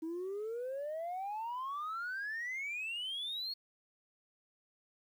sine exponential sweep, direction up, 315.4 to 4370 Hz, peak -35 dBFS, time 0.02-3.54 s, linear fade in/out 10 ms, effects tanh soft clip ceiling -35 dBFS + 11-bit

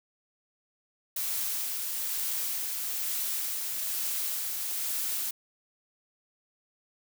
blue noise with tremolo, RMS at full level -31 dBFS, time 1.16-5.31 s, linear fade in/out 5 ms, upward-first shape sine, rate 1.1 Hz, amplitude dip 25%, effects none

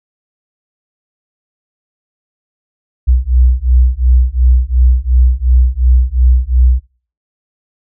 sine beating tone pair, 61 / 63.8 Hz, B1 / C2, -21 / -43 cents, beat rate 2.8 Hz, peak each -10 dBFS, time 3.07-6.8 s, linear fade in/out 20 ms, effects noise-tail reverb RT60 0.4 s tail -20 dB re dry

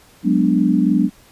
sine chord, G# half-diminished seventh, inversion third, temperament equal with one note detuned, 184.46 / 207.7 / 246.9 / 293.7 Hz, F#3 / G#3 / B3 / D4, -5 / 0 / 0 / 0 cents, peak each -18 dBFS, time 0.23-1.1 s, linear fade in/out 50 ms, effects pink hiss -49 dBFS RMS until 1.31 s + resampled to 32000 Hz

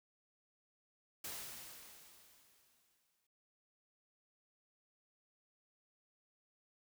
white noise with exponential decay, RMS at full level -44 dBFS, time 1.24-3.27 s, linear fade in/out 5 ms, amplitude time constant 440 ms, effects noise-tail reverb RT60 1.0 s tail -25 dB re dry

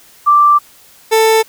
sine / 30% pulse tone pair in turn, 1174.7 / 443.1 Hz, D6 / A4, 0 / +12 cents, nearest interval octave + perfect fourth, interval 1688 cents, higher first, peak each -5 dBFS, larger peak neither, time 0.26-0.59 / 1.11-1.43 s, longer first, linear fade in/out 20 ms, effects white hiss -44 dBFS RMS until 1.48 s

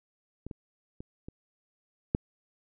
clicks, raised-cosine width 3 ms, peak -26 / -26 / -28 / -28 / -11 dBFS, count 5, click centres 0.466 / 0.512 / 1.005 / 1.285 / 2.149 s, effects none

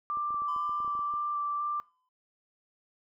sine tone with vibrato, 1176 Hz, D6, 2 cents sharp, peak -29 dBFS, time 0.1-1.8 s, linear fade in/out 0 ms, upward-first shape square, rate 2 Hz, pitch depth 9 cents each way
clicks, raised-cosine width 2 ms, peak -39 dBFS, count 12, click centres 0.172 / 0.306 / 0.344 / 0.42 / 0.563 / 0.694 / 0.803 / 0.847 / 0.878 / 0.952 / 0.992 / 1.139 s
triangle tone with exponential decay, 1014 Hz, B5, 45 cents sharp, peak -35 dBFS, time 0.48-2.09 s, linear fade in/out 5 ms, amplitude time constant 350 ms
effects noise-tail reverb RT60 0.3 s tail -21 dB re dry

